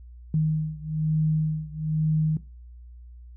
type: beating tone pair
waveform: sine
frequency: 155.56 / 156.66 Hz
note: D#3 / D#3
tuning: 0 / +12 cents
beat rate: 1.1 Hz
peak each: -24 / -26 dBFS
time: 0.34-2.37 s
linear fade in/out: 2 ms
effects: noise-tail reverb RT60 0.3 s tail -17 dB re dry + added 60 Hz sine -42 dBFS peak until 3.36 s